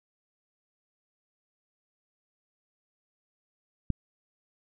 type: click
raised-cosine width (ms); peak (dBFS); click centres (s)
5; -14; 3.903
effects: none